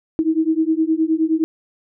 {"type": "beating tone pair", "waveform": "sine", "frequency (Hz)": [315, 324.6], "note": ["D#4", "E4"], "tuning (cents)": [21, -27], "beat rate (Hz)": 9.6, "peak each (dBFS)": -18, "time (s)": [0.19, 1.44], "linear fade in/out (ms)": 0, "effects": []}